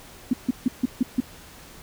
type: tone bursts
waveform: sine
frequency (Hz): 250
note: B3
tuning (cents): +21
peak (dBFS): -16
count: 6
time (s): 0.31-1.204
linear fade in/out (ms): 5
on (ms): 24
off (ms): 150
effects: pink hiss -46 dBFS RMS until 1.82 s